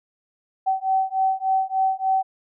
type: beating tone pair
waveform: sine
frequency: 763 / 766.4 Hz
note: G5 / G5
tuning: -47 / -39 cents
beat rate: 3.4 Hz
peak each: -22 / -22 dBFS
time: 0.66-2.23 s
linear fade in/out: 20 ms
effects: none